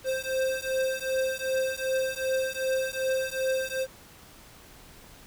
square beating tone pair, 523.3 / 525.9 Hz, C5 / C5, 0 / +9 cents, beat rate 2.6 Hz, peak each -30 dBFS, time 0.04-3.87 s, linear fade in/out 50 ms, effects pink hiss -51 dBFS RMS until 5.26 s

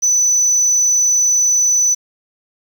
sine tone, 5990 Hz, F#8, 20 cents sharp, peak -8 dBFS, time 0.02-1.95 s, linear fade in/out 20 ms, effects tanh soft clip ceiling -10 dBFS + 7-bit

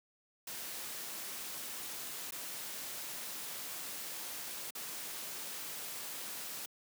white noise with dropouts, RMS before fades -43 dBFS, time 0.47-6.66 s, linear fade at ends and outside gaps 5 ms, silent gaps 2.309-2.321 / 4.707-4.75 s, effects high-pass 150 Hz 12 dB/octave

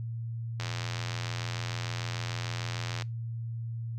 click train, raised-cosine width 0.2 ms, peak -18 dBFS, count 211, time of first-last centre 0.6-3.022 s, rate 86.7 Hz, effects noise-tail reverb RT60 0.2 s tail -22 dB re dry + added 115 Hz sine -33 dBFS peak until 3.98 s

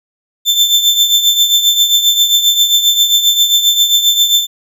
35% pulse tone with tremolo, 3547 Hz, A7, 13 cents sharp, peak -3 dBFS, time 0.45-4.47 s, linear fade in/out 50 ms, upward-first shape triangle, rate 7.5 Hz, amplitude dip 70%, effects none

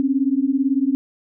sine beating tone pair, 262.2 / 280.2 Hz, C4 / C#4, +4 / +19 cents, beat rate 18 Hz, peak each -19 dBFS, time 0-0.95 s, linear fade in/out 0 ms, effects none

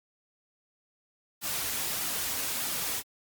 white noise with flanger, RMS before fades -32 dBFS, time 1.41-3.03 s, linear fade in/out 50 ms, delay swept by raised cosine 1.8 to 5.7 ms, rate 1.6 Hz, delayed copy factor -0.5, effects Opus 48 kbps

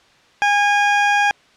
20% pulse tone, 818 Hz, G#5, 26 cents flat, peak -8 dBFS, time 0.42-1.31 s, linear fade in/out 0 ms, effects white hiss -52 dBFS RMS until 1.56 s + low-pass 4000 Hz 12 dB/octave

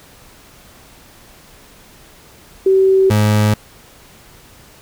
sine / 30% pulse tone pair in turn, 382.9 / 105.85 Hz, G4 / G#2, -41 / +33 cents, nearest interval octave + minor seventh, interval 2226 cents, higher first, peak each -8 dBFS, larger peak neither, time 2.66-3.1 / 3.1-3.54 s, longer neither, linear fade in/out 5 ms, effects pink hiss -44 dBFS RMS until 4.81 s

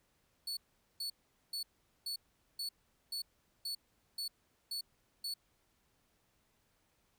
40% pulse tone bursts, 4435 Hz, C#8, in tune, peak -36 dBFS, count 10, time 0.47-5.34 s, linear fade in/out 5 ms, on 100 ms, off 430 ms, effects pink hiss -75 dBFS RMS until 7.18 s

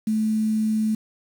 sine tone with quantisation, 217.5 Hz, A3, 20 cents flat, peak -19 dBFS, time 0.07-0.95 s, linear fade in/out 5 ms, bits 7, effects none

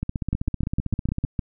two click trains, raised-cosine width 5 ms, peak -11 / -13 dBFS, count 8 / 20, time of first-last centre 0.33-1.392 / 0.03-1.248 s, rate 6.59 / 15.6 Hz, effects none

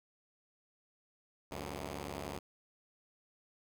5% pulse tone pair together, 71.56 / 92.4 Hz, D2 / F#2, -44 / -2 cents, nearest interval major third, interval 442 cents, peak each -31 / -33 dBFS, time 1.51-2.39 s, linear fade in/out 5 ms, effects none

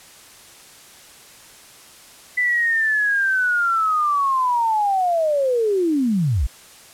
sine linear sweep, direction down, 2000 to 47.16 Hz, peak -16 dBFS, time 2.37-6.47 s, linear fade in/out 10 ms, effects white hiss -45 dBFS RMS until 6.93 s + low-pass 11000 Hz 12 dB/octave

